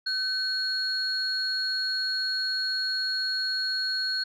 sine tone pair together, 1526 / 4316 Hz, G6 / C#8, -47 / -47 cents, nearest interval octave + tritone, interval 1800 cents, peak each -30 / -26 dBFS, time 0.06-4.24 s, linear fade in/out 10 ms, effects tanh soft clip ceiling -19 dBFS

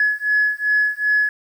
sine beating tone pair, 1696 / 1698.6 Hz, G#6 / G#6, +36 / +39 cents, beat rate 2.6 Hz, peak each -18 dBFS, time 0-1.29 s, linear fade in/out 2 ms, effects tanh soft clip ceiling -9 dBFS + 8-bit

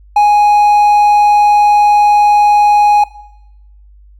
triangle tone, 830 Hz, G#5, 1 cent flat, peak -3 dBFS, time 0.16-3.04 s, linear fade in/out 5 ms, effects noise-tail reverb RT60 0.9 s tail -19 dB re dry + added 50 Hz sine -38 dBFS peak until 4.19 s

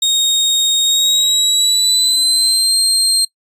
30% pulse tone with pitch glide, 3729 to 4186 Hz, A#7 to C8, 0 to 0 cents, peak -8 dBFS, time 0.02-3.25 s, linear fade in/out 5 ms, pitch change +200 cents, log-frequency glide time 0.83-2.75 s, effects noise-tail reverb RT60 0.1 s tail -21 dB re dry + resampled to 32000 Hz

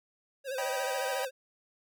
square tone with vibrato, 531 Hz, C5, 25 cents sharp, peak -34 dBFS, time 0.44-1.31 s, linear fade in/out 50 ms, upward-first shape sine, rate 14 Hz, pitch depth 82 cents each way
sawtooth chord, Eb augmented, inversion none, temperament just, 622.3 / 777.8 / 972.3 Hz, Eb5 / G5 / B5, 0 / -14 / -27 cents, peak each -35 / -32 / -35 dBFS, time 0.58-1.25 s, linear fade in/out 2 ms
effects none

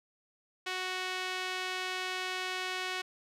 sawtooth tone with band-pass filter, 370 Hz, F#4, in tune, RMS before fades -36 dBFS, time 0.66-3.02 s, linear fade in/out 10 ms, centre 2700 Hz, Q 0.97, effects none

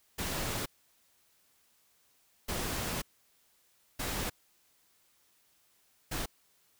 pink noise bursts at uneven times, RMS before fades -35 dBFS, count 4, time 0.18-0.66 / 2.48-3.02 / 3.99-4.3 / 6.11-6.26 s, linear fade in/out 10 ms, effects white hiss -69 dBFS RMS until 6.79 s

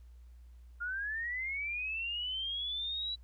sine linear sweep, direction up, 1396 to 3951 Hz, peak -34 dBFS, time 0.8-3.16 s, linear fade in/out 20 ms, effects added 60 Hz sine -51 dBFS peak until 3.23 s + pink hiss -75 dBFS RMS until 3.23 s

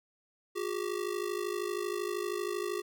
square ring-modulated tone, 385.1 Hz, G4, 31 cents flat, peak -30 dBFS, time 0.55-2.82 s, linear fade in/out 20 ms, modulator 26.4 Hz, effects none

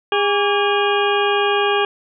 harmonic tone with a mistuned harmonic, 407.6 Hz, G#4, 32 cents flat, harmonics 1 / 2 / 3 / 4 / 6 / 7 / 8, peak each -18 / -21 / -23 / -24 / -26 / -26 / -27 dBFS, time 0.12-1.85 s, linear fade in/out 2 ms, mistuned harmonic 3, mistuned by -96 cents, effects none

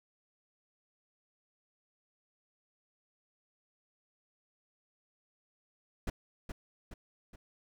brown noise with echo, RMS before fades -33 dBFS, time 6.07-6.1 s, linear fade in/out 5 ms, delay 420 ms, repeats 3, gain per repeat -6 dB, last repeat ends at 7.36 s, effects none

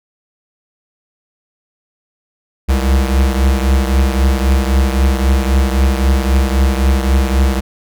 square beating tone pair, 65.41 / 69.21 Hz, C2 / C#2, 0 / -2 cents, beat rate 3.8 Hz, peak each -12 / -17 dBFS, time 2.68-7.61 s, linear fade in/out 20 ms, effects none

